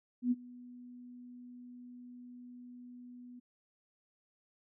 sine tone with ADSR envelope, 246 Hz, B3, 7 cents flat, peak -25 dBFS, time 0.22-3.4 s, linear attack 93 ms, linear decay 33 ms, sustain -23 dB, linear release 13 ms, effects none

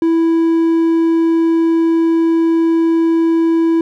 triangle tone, 329.6 Hz, E4, in tune, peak -8 dBFS, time 0.02-3.81 s, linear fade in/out 2 ms, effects none

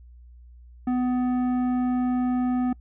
sine tone with tanh clipping, 250 Hz, B3, 21 cents sharp, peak -23 dBFS, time 0.87-2.73 s, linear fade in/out 5 ms, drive 11 dB, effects noise-tail reverb RT60 0.1 s tail -24 dB re dry + added 60 Hz sine -45 dBFS peak until 2.8 s

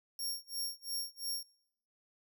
20% pulse tone with tremolo, 5540 Hz, F8, 15 cents flat, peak -29 dBFS, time 0.19-1.43 s, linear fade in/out 2 ms, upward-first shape sine, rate 2.9 Hz, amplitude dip 100%, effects noise-tail reverb RT60 0.8 s tail -26 dB re dry

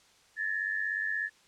sine tone pair together, 1722.3 / 1819 Hz, A6 / A#6, -37 / -43 cents, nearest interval minor second, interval 94 cents, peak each -31 / -34 dBFS, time 0.36-1.3 s, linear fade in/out 50 ms, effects white hiss -62 dBFS RMS until 1.47 s + low-pass 7000 Hz 12 dB/octave

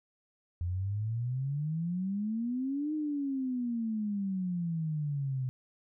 sine exponential two-way sweep, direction up then down, 85.2 to 310 to 126.7 Hz, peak -30 dBFS, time 0.61-5.49 s, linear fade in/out 0 ms, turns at 2.94 s, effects none

